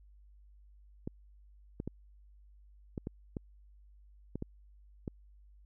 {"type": "clicks", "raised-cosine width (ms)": 3, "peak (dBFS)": -24, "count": 9, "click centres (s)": [1.075, 1.801, 1.876, 2.978, 3.071, 3.368, 4.356, 4.424, 5.078], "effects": ["added 50 Hz sine -56 dBFS peak until 5.65 s"]}